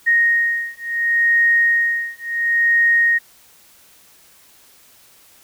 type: beating tone pair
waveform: sine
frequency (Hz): 1864.7 / 1865.41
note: A#6 / A#6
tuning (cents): 0 / +1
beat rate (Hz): 0.71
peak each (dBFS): -17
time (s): 0.06-3.19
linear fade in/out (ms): 20
effects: white hiss -50 dBFS RMS until 5.43 s